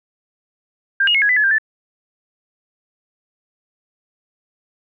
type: tone with pitch steps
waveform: sine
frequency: 1594 / 2869 / 2170 / 1666 / 1997 / 1707 / 1589 / 1756 Hz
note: G6 / F7 / C#7 / G#6 / B6 / G#6 / G6 / A6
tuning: +28 / +46 / -37 / +5 / +19 / +47 / +23 / -4 cents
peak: -12 dBFS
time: 1-1.584 s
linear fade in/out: 5 ms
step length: 73 ms
effects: none